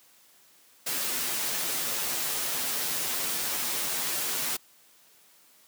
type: noise with comb filter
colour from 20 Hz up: white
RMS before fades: -30 dBFS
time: 0.86-4.57 s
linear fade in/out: 10 ms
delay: 10 ms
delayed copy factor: -0.6
effects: white hiss -59 dBFS RMS until 5.67 s + high-pass 150 Hz 12 dB/octave